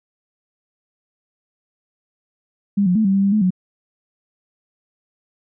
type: tone with pitch steps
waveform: sine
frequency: 200.9 / 179.6 / 219 / 193.6 / 196.2 / 198.1 / 213.8 / 183.7 Hz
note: G3 / F3 / A3 / G3 / G3 / G3 / A3 / F#3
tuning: +43 / +49 / -8 / -21 / +2 / +18 / -49 / -12 cents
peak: -13 dBFS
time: 2.77-3.506 s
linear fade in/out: 10 ms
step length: 92 ms
effects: none